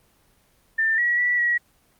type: tone with pitch steps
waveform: sine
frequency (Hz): 1789 / 1921 / 1954 / 1917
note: A6 / B6 / B6 / A#6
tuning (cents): +28 / -48 / -19 / +48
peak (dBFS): -18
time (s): 0.78-1.58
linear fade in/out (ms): 10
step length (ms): 200
effects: pink hiss -61 dBFS RMS until 1.99 s + Opus 24 kbps